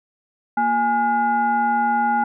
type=tone with frequency modulation; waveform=sine; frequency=830.6 Hz; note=G#5; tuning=in tune; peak=-16 dBFS; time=0.57-2.24 s; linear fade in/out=5 ms; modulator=596 Hz; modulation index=0.71; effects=none

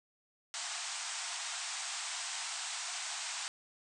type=band-pass noise; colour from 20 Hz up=white; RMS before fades=-40 dBFS; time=0.54-3.48 s; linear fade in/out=0 ms; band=670 to 8700 Hz; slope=96 dB/octave; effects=none

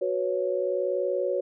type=chord; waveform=sine; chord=F# suspended fourth; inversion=none; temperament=equal; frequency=370 / 493.9 / 554.4 Hz; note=F#4 / B4 / C#5; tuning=0 / 0 / 0 cents; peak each=-29 / -30 / -27 dBFS; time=0.01-1.41 s; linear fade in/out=10 ms; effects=none

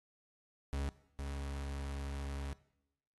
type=tone pair in turn; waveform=40% pulse; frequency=69.6 / 69.6 Hz; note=C#2 / C#2; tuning=+8 / +8 cents; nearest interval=unison; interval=0 cents; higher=neither; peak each=-34 / -38 dBFS; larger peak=first; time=0.73-0.89 / 1.19-2.53 s; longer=second; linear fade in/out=0 ms; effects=noise-tail reverb RT60 0.9 s tail -20 dB re dry + AAC 32 kbps

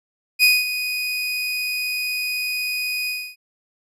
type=tone with ADSR envelope; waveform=30% pulse; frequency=2487 Hz; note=D#7; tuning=1 cent flat; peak=-8 dBFS; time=0.39-3.36 s; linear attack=43 ms; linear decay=210 ms; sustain=-12 dB; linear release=280 ms; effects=resampled to 32000 Hz

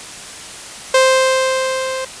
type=tone with level ramp; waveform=sawtooth; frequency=523.3 Hz; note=C5; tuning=in tune; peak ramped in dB=-4 to -17 dBFS; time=0.94-2.05 s; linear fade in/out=5 ms; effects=white hiss -32 dBFS RMS until 2.2 s + resampled to 22050 Hz

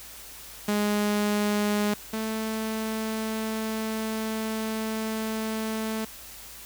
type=tone pair in turn; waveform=sawtooth; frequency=207.7 / 220.1 Hz; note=G#3 / A3; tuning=0 / +1 cents; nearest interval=minor second; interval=101 cents; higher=second; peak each=-19 / -24 dBFS; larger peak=first; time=0.68-1.94 / 2.13-6.05 s; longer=second; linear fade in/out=5 ms; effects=added 53 Hz sine -54 dBFS peak until 6.65 s + white hiss -44 dBFS RMS until 6.65 s

